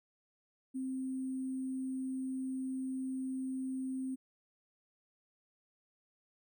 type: tone with sample-and-hold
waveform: sine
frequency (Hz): 261.6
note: C4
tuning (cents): 0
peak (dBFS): -35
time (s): 0.74-4.16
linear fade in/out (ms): 20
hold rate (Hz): 8820
effects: none

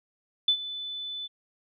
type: tone with ADSR envelope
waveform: sine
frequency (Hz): 3500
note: A7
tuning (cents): -10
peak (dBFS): -17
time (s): 0.48-1.28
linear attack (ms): 4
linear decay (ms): 79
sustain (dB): -16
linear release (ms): 27
effects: none

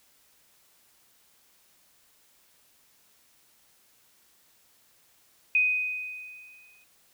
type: tone with exponential decay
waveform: sine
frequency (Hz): 2500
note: D#7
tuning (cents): +8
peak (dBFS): -18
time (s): 5.55-6.84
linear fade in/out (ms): 2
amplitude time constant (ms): 280
effects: white hiss -63 dBFS RMS until 7.13 s

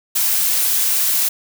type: noise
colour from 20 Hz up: blue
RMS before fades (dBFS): -17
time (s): 0.15-1.29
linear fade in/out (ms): 10
effects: none

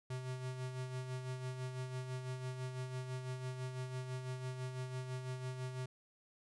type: tone with tremolo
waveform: square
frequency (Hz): 128.3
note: C3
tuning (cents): -34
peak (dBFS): -39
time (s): 0.1-5.86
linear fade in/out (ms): 5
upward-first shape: sine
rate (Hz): 6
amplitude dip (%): 50
effects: resampled to 24000 Hz

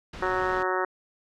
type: noise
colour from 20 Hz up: pink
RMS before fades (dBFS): -39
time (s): 0.13-0.63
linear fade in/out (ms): 5
type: harmonic tone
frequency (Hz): 185.1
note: F#3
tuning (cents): +1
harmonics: 2 / 3 / 4 / 5 / 6 / 7 / 8 / 9 / 10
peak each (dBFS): -29 / -33 / -34 / -32 / -33 / -32 / -34 / -38 / -35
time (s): 0.22-0.85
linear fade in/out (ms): 5
effects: low-pass 4000 Hz 12 dB/octave

